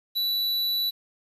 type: tone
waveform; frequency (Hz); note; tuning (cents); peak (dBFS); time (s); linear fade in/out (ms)
square; 3951; B7; 0; -24; 0.15-0.91; 20
effects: resampled to 32000 Hz + 9-bit